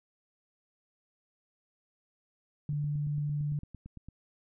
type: tone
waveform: sine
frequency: 146.83 Hz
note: D3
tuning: in tune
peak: -29 dBFS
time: 2.69-3.59 s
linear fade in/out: 2 ms
type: click train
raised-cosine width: 5 ms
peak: -33 dBFS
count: 13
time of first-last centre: 2.73-4.086 s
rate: 8.85 Hz
effects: none